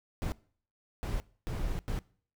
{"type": "noise bursts at uneven times", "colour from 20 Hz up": "brown", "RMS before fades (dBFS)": -33, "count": 4, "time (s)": [[0.22, 0.32], [1.03, 1.2], [1.47, 1.79], [1.88, 1.99]], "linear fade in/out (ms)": 0, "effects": ["noise-tail reverb RT60 0.5 s tail -22 dB re dry"]}